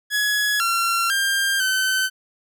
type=tone with pitch steps; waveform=sawtooth; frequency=1684 / 1366 / 1596 / 1529 Hz; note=G#6 / F6 / G6 / G6; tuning=+24 / -39 / +31 / -44 cents; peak=-15 dBFS; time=0.1-2.1 s; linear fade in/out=50 ms; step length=500 ms; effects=none